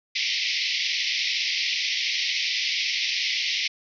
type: band-pass noise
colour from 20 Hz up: pink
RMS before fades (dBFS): -26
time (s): 0.15-3.68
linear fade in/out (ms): 10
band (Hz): 2000 to 5700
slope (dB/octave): 96
effects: none

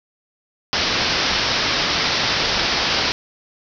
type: low-pass noise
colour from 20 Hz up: white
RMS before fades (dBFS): -20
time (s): 0.73-3.12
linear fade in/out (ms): 0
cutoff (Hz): 5600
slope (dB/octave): 96
effects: none

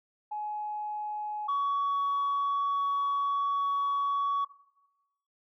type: tone pair in turn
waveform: sine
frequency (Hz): 843 / 1125.3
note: G#5 / C#6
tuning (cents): +26 / +26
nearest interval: perfect fourth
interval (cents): 500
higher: second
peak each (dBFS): -32 / -24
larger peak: second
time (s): 0.31-1.48 / 1.48-4.45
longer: second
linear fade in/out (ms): 10
effects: noise-tail reverb RT60 0.9 s tail -17 dB re dry + tanh soft clip ceiling -24 dBFS

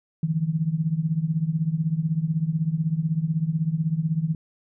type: tone with tremolo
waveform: sine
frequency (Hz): 160.1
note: D#3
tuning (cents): +50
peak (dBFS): -17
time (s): 0.23-4.35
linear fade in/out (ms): 2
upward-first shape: triangle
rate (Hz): 16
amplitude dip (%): 90
effects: none

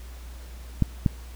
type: clicks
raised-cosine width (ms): 5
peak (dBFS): -7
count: 2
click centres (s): 0.823 / 1.062
effects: added 60 Hz sine -38 dBFS peak until 1.35 s + pink hiss -50 dBFS RMS until 1.35 s

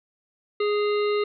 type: harmonic tone with a mistuned harmonic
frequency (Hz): 415.3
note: G#4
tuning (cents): 0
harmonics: 1 / 3 / 5 / 7 / 9 / 10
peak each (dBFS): -21 / -31 / -35 / -38 / -40 / -41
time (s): 0.6-1.24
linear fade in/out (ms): 5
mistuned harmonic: 7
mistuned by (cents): -73
effects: none

